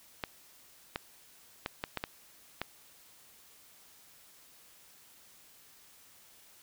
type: clicks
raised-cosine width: 0.3 ms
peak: -17 dBFS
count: 7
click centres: 0.238 / 0.959 / 1.661 / 1.839 / 1.973 / 2.039 / 2.616 s
effects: white hiss -59 dBFS RMS until 6.62 s